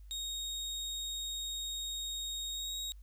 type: tone with pitch glide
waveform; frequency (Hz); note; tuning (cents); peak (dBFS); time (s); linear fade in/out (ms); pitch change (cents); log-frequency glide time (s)
30% pulse; 3740 to 3781; A#7 to A#7; +5 to +24; -34; 0.11-2.92; 0; +19; 2.48-2.73
effects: added 50 Hz sine -49 dBFS peak until 3.02 s + white hiss -75 dBFS RMS until 3.02 s